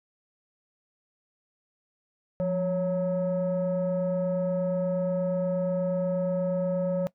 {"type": "tone pair together", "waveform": "sine", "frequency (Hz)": [175.21, 554], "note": ["F3", "C#5"], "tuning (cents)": [6, -1], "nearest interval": "octave + minor sixth", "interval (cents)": 1993, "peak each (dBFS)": [-26, -24], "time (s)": [2.4, 7.07], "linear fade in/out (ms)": 0, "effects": ["noise-tail reverb RT60 0.1 s tail -21 dB re dry", "tanh soft clip ceiling -21 dBFS"]}